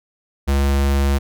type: tone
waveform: square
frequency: 69.4 Hz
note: C#2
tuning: 3 cents sharp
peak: -15 dBFS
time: 0.47-1.19 s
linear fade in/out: 20 ms
effects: none